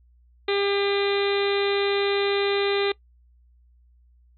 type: harmonic tone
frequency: 400.4 Hz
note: G4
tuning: 37 cents sharp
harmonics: 1 / 2 / 3 / 4 / 5 / 6 / 7 / 8 / 9 / 10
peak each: -22 / -33 / -34 / -37 / -33 / -33 / -39 / -38 / -33 / -35 dBFS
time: 0.48-2.92 s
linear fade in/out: 5 ms
effects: noise-tail reverb RT60 0.1 s tail -21 dB re dry + added 60 Hz sine -54 dBFS peak until 4.37 s